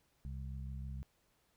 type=harmonic tone; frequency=66.4 Hz; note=C2; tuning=26 cents sharp; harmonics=1 / 2 / 3; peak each=-42 / -46 / -53 dBFS; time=0.25-1.03 s; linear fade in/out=0 ms; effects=pink hiss -75 dBFS RMS until 1.56 s